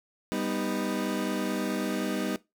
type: chord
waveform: 30% pulse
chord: G augmented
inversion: none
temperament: equal with one note detuned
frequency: 197.59 / 246.9 / 311.1 Hz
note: G3 / B3 / D#4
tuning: +14 / 0 / 0 cents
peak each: -30 dBFS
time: 0.32-2.36 s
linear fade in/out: 0 ms
effects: noise-tail reverb RT60 0.2 s tail -19 dB re dry